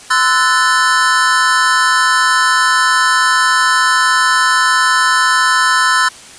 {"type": "chord", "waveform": "square", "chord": "F# half-diminished seventh", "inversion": "second", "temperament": "equal with one note detuned", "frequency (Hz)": [1026.2, 1318.5, 1480, 1760], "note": ["C6", "E6", "F#6", "A6"], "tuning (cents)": [-34, 0, 0, 0], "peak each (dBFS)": -16, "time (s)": [0.1, 6.09], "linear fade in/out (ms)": 10, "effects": ["white hiss -36 dBFS RMS until 6.38 s", "resampled to 22050 Hz"]}